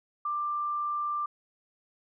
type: tone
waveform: sine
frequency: 1184 Hz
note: D6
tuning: 14 cents sharp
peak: -28 dBFS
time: 0.25-1.26 s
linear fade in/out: 5 ms
effects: none